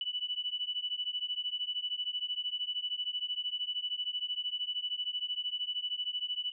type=beating tone pair; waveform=sine; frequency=2960 / 2973 Hz; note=F#7 / F#7; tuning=0 / +8 cents; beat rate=13 Hz; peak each=-36 / -36 dBFS; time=0.01-6.52 s; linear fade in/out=2 ms; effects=none